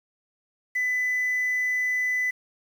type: tone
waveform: sine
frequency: 2000 Hz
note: B6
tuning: 21 cents sharp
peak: -21 dBFS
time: 0.75-2.31 s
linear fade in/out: 10 ms
effects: tanh soft clip ceiling -19 dBFS + 8-bit